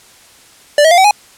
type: tone with pitch steps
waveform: square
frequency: 587.3 / 640.5 / 698.4 / 761.6 / 830.6 Hz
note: D5 / E5 / F5 / F#5 / G#5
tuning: 0 / -50 / 0 / +50 / 0 cents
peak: -6 dBFS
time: 0.78-1.11 s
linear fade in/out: 2 ms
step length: 66 ms
effects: white hiss -43 dBFS RMS until 1.37 s + low-pass 10000 Hz 12 dB/octave